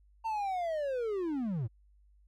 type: linear sweep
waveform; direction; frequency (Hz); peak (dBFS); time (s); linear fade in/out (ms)
triangle; down; 913 to 99.3; -29; 0.24-1.68; 20
effects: added 50 Hz sine -60 dBFS peak until 2.27 s